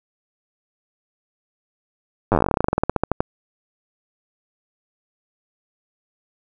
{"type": "slowing click train", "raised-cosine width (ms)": 1, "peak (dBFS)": -3, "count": 26, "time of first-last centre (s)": [2.32, 3.205], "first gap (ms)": 9, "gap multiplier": 1.1, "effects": []}